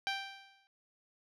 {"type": "tone with exponential decay", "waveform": "10% pulse", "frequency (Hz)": 784, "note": "G5", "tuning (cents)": 0, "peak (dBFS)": -22, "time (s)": [0.07, 0.67], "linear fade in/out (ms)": 0, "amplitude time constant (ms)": 130, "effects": ["low-pass 5000 Hz 12 dB/octave"]}